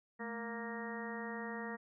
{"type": "harmonic tone with a mistuned harmonic", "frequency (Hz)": 233.1, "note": "A#3", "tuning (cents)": 0, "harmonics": [1, 2, 3, 4, 5, 6, 7, 8], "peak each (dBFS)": [-44, -46, -51, -49, -52, -53, -55, -46], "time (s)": [0.19, 1.77], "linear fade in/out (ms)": 20, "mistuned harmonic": 1, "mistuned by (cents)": -110, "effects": []}